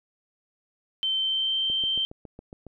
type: tone with pitch glide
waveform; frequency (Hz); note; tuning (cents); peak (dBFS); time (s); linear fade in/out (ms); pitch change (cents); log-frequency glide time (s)
sine; 3100 to 3127; G7 to G7; -20 to -5; -23; 1.03-2.05; 0; +15; 1.17-1.57
type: click train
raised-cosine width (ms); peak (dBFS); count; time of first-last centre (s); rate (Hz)
2; -28; 8; 1.7-2.667; 7.24
effects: none